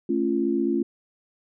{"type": "chord", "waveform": "sine", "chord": "A augmented", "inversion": "none", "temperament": "just", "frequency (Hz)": [220, 275, 343.8], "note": ["A3", "C#4", "E#4"], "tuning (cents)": [0, -14, -27], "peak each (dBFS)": [-27, -25, -24], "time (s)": [0.09, 0.83], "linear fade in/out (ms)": 5, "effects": []}